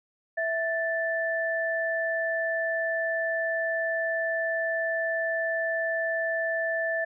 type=tone pair together; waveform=sine; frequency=657 / 1760 Hz; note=E5 / A6; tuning=-6 / 0 cents; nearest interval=octave + perfect fourth; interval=1706 cents; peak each=-28 dBFS; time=0.37-7.05 s; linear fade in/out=10 ms; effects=none